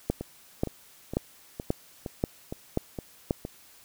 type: two click trains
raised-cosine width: 2 ms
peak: -11 / -20 dBFS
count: 7 / 8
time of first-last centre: 0.1-3.309 / 0.21-3.451 s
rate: 1.87 / 2.16 Hz
effects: white hiss -55 dBFS RMS until 3.84 s